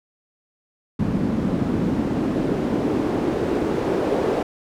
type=noise with band-pass filter sweep; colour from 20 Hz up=pink; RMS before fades=-22 dBFS; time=0.99-4.43 s; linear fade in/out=5 ms; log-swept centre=200 to 440 Hz; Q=1.9; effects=none